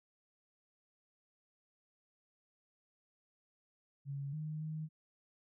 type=tone with pitch steps; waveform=sine; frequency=139.9 / 154.1 / 156.1 Hz; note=C#3 / D#3 / D#3; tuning=+16 / -16 / +6 cents; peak=-38 dBFS; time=4.05-4.89 s; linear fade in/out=50 ms; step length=280 ms; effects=none